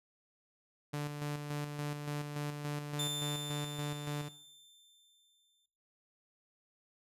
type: tone with tremolo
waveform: sawtooth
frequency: 146.83 Hz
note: D3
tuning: in tune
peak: -31 dBFS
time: 0.93-4.29 s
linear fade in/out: 10 ms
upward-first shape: square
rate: 3.5 Hz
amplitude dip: 45%
type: tone with exponential decay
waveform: sawtooth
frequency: 3560 Hz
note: A7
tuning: 20 cents sharp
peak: -31 dBFS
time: 2.99-5.66 s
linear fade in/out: 5 ms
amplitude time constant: 580 ms
effects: noise-tail reverb RT60 0.6 s tail -18 dB re dry + resampled to 32000 Hz